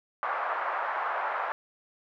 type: band-pass noise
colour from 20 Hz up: white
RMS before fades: -31 dBFS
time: 0.23-1.52 s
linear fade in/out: 0 ms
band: 650 to 1400 Hz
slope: 24 dB/octave
effects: none